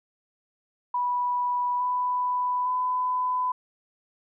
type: tone with pitch steps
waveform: sine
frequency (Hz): 982 / 992.8 / 1003.8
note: B5 / B5 / B5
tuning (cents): -10 / +9 / +28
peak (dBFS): -23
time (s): 0.94-3.52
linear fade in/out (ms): 5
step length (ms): 860
effects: none